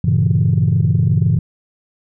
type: chord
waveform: sine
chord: G diminished seventh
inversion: none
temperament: equal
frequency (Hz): 98 / 116.54 / 138.59 / 164.81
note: G2 / Bb2 / Db3 / Fb3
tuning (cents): 0 / 0 / 0 / 0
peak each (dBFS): -16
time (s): 0.04-1.39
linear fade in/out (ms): 5
effects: tanh soft clip ceiling -5 dBFS